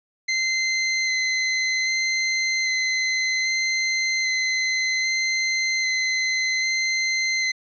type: tone with vibrato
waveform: sawtooth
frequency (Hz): 2063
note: C7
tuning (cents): -25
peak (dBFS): -17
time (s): 0.28-7.52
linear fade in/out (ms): 10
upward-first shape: square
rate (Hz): 0.63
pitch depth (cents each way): 8
effects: resampled to 16000 Hz